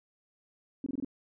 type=tone bursts; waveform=sine; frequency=270.9 Hz; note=C#4; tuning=40 cents flat; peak=-30 dBFS; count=5; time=0.84-1.047 s; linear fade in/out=2 ms; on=23 ms; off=23 ms; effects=none